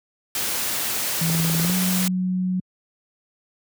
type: noise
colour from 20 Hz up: white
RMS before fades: -25 dBFS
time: 0.35-2.08 s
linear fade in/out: 2 ms
type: tone with pitch glide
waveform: sine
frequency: 164.81 to 183.93 Hz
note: E3 to F#3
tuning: 0 to -10 cents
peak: -20 dBFS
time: 1.21-2.6 s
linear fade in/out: 5 ms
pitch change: +190 cents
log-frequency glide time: 1.6-1.73 s
type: click train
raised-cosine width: 2 ms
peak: -17 dBFS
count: 9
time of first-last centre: 1.3-1.698 s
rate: 20.1 Hz
effects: high-pass 80 Hz 12 dB/octave